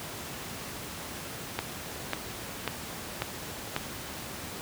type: click train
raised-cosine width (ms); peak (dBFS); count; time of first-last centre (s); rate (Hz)
0.3; -12; 5; 1.59-3.764; 1.84
effects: pink hiss -39 dBFS RMS until 4.61 s + high-pass 80 Hz 12 dB/octave